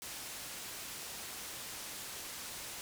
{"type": "low-pass noise", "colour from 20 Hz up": "white", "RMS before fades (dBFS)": -45, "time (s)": [0.02, 2.81], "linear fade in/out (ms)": 0, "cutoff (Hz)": 11000, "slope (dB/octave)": 12, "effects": []}